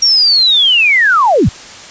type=linear sweep; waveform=sine; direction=down; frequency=5640 to 58.27 Hz; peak=-6 dBFS; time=0.02-1.49 s; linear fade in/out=5 ms; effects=white hiss -32 dBFS RMS until 1.9 s + resampled to 16000 Hz